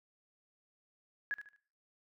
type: tone with echo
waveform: sine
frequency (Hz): 1674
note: G#6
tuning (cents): +13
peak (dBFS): -32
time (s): 1.31-1.34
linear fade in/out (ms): 0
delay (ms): 74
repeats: 3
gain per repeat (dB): -10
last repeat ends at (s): 1.562
effects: noise-tail reverb RT60 0.6 s tail -24 dB re dry